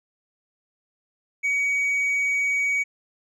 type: tone with tanh clipping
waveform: triangle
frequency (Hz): 2258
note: C#7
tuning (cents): +31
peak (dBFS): -21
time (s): 1.43-2.84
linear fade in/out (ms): 20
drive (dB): 7
effects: none